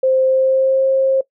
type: tone with pitch glide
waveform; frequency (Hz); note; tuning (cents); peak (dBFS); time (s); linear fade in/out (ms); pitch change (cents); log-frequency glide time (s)
sine; 523.3 to 533.4; C5 to C5; 0 to +33; -11; 0.03-1.21; 5; +33; 0.24-0.86
effects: noise-tail reverb RT60 0.1 s tail -20 dB re dry